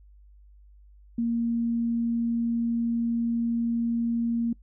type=tone; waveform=sine; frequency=233.1 Hz; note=A#3; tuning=in tune; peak=-23 dBFS; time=1.18-4.53 s; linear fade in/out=5 ms; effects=noise-tail reverb RT60 0.1 s tail -23 dB re dry + added 50 Hz sine -50 dBFS peak until 4.62 s